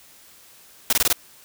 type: noise bursts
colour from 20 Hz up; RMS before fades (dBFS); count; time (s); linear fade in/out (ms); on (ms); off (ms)
white; -18; 5; 0.9-1.127; 0; 27; 23
effects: white hiss -50 dBFS RMS until 1.44 s